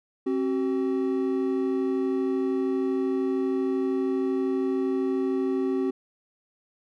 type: tone pair together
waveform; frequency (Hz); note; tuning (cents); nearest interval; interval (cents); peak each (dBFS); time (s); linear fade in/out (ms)
triangle; 266.5 / 379.3; C4 / F#4; +32 / +43; tritone; 611; -24; 0.26-5.91; 10
effects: none